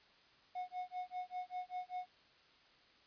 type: tone with tremolo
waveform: triangle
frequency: 729 Hz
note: F#5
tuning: 26 cents flat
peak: -36 dBFS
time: 0.55-2.08 s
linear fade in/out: 5 ms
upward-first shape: sine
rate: 5.1 Hz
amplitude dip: 100%
effects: white hiss -66 dBFS RMS until 3.06 s + resampled to 11025 Hz